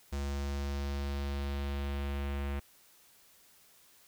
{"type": "tone with low-pass filter sweep", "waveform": "square", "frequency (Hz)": 70.2, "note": "C#2", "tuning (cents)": 22, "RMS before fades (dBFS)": -35, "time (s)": [0.12, 2.6], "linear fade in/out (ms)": 10, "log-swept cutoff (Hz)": [7200, 2500], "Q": 1.5, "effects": ["white hiss -62 dBFS RMS until 4.07 s"]}